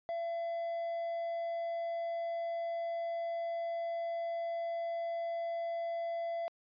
triangle tone, 675 Hz, E5, 41 cents sharp, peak -32 dBFS, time 0.09-6.48 s, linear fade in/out 0 ms, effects resampled to 11025 Hz

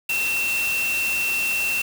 sine tone in noise, 2700 Hz, E7, 41 cents sharp, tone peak -21 dBFS, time 0.09-1.82 s, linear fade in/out 5 ms, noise white, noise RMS -30 dBFS, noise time 0.09-1.82 s, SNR +6 dB, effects none

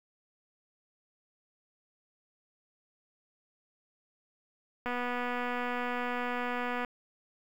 click train, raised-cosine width 0.5 ms, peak -20 dBFS, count 488, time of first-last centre 4.86-6.848 s, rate 245 Hz, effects 9-bit

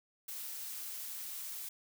blue noise, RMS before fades -43 dBFS, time 0.28-1.69 s, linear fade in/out 5 ms, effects none

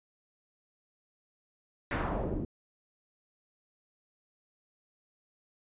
pink noise with low-pass filter sweep, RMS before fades -33 dBFS, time 1.91-2.45 s, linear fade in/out 2 ms, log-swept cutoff 2100 to 270 Hz, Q 1.5, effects resampled to 8000 Hz

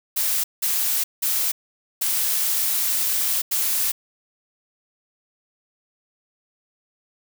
blue noise bursts at uneven times, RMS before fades -22 dBFS, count 5, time 0.16-0.44 / 0.62-1.04 / 1.22-1.52 / 2.01-3.42 / 3.51-3.92 s, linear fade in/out 10 ms, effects none

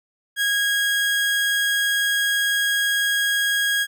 30% pulse tone, 1642 Hz, G#6, 20 cents flat, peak -16 dBFS, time 0.36-3.87 s, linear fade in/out 50 ms, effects none

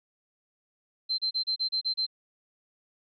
sine tone bursts, 4112 Hz, C8, 31 cents flat, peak -25 dBFS, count 8, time 1.09-2.066 s, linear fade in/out 20 ms, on 94 ms, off 32 ms, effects none

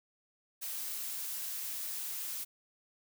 blue noise, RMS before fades -39 dBFS, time 0.61-2.45 s, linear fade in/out 20 ms, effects none

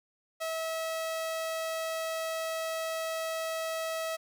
sawtooth tone, 647 Hz, E5, 32 cents flat, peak -28 dBFS, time 0.4-4.17 s, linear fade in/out 20 ms, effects none

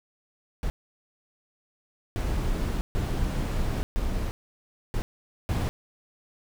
brown noise bursts at uneven times, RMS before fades -27 dBFS, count 6, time 0.63-0.7 / 2.16-2.81 / 2.95-3.83 / 3.96-4.31 / 4.94-5.02 / 5.49-5.69 s, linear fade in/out 0 ms, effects none

